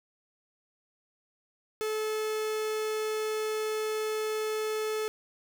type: tone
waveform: 45% pulse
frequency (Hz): 432.7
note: A4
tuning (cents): -29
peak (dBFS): -29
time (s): 1.81-5.08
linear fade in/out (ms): 0
effects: none